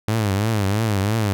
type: tone with vibrato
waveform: sawtooth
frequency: 104.5 Hz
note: G#2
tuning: 11 cents sharp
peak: -14 dBFS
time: 0.08-1.33 s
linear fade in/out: 0 ms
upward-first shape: triangle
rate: 3 Hz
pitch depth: 170 cents each way
effects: none